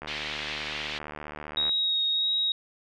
click train, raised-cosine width 0.5 ms, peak -22 dBFS, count 127, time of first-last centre 0.02-1.693 s, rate 75.3 Hz
pink band-pass noise, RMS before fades -35 dBFS, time 0.07-0.99 s, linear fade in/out 10 ms, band 2000 to 3800 Hz, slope 24 dB/octave
sine tone with vibrato, 3776 Hz, A#7, 22 cents sharp, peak -23 dBFS, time 1.57-2.52 s, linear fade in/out 2 ms, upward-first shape sine, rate 1.6 Hz, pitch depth 14 cents each way
effects none

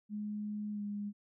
sine tone with pitch glide, 209.4 to 205.2 Hz, G#3 to G#3, +15 to -21 cents, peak -36 dBFS, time 0.09-1.13 s, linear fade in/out 50 ms, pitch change -36 cents, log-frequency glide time 0.72-0.82 s, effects none

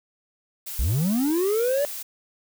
blue noise, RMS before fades -34 dBFS, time 0.66-2.03 s, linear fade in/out 10 ms
triangle linear sweep, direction up, 46.25 to 587.3 Hz, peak -18 dBFS, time 0.79-1.85 s, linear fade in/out 0 ms
effects none

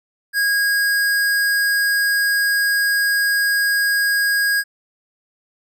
square tone, 1640 Hz, G#6, 22 cents flat, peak -16 dBFS, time 0.33-4.64 s, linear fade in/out 50 ms, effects none

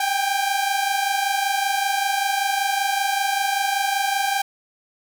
sawtooth tone pair together, 780 / 805.2 Hz, G5 / G5, -9 / +46 cents, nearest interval minor second, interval 55 cents, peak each -19 dBFS, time 0-4.42 s, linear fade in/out 5 ms, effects none

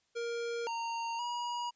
square tone with pitch steps, 468.8 / 924 / 961 Hz, A#4 / A#5 / B5, +10 / -16 / -48 cents, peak -35 dBFS, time 0.15-1.71 s, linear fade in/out 20 ms, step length 520 ms, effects white hiss -75 dBFS RMS until 1.75 s + resampled to 16000 Hz

